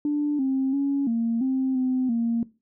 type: tone with pitch steps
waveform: sine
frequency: 294.2 / 266.1 / 279 / 230.4 / 262.9 / 256.8 / 232.1 Hz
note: D4 / C4 / C#4 / A#3 / C4 / C4 / A#3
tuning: +3 / +29 / +11 / -20 / +8 / -32 / -7 cents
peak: -20 dBFS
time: 0.05-2.43 s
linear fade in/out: 2 ms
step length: 340 ms
effects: noise-tail reverb RT60 0.3 s tail -20 dB re dry + tanh soft clip ceiling -16 dBFS